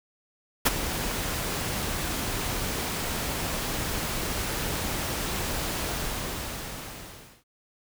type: noise with ADSR envelope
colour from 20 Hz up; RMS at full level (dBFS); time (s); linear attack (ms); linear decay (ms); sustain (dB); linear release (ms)
pink; -17; 0.65-7.44; 15; 25; -13; 1600
effects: none